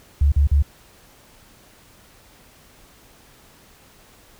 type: tone bursts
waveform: sine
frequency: 71.4 Hz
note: D2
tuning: 48 cents flat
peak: -12 dBFS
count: 3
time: 0.21-0.624 s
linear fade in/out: 5 ms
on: 110 ms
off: 42 ms
effects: pink hiss -51 dBFS RMS until 4.39 s